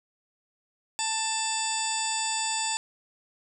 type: harmonic tone with a mistuned harmonic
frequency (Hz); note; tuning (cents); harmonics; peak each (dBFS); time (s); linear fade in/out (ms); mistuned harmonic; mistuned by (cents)
885; A5; +10; 1 / 2 / 3 / 4 / 5 / 6 / 8 / 9; -32 / -40 / -36 / -36 / -35 / -41 / -34 / -32; 0.99-2.77; 0; 5; +91
effects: 10-bit